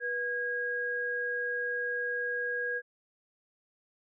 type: tone pair together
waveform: sine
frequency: 487.4 / 1638 Hz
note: B4 / G#6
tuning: -23 / -24 cents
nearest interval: octave + major sixth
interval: 2099 cents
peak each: -36 / -31 dBFS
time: 0-2.82 s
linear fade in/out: 50 ms
effects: none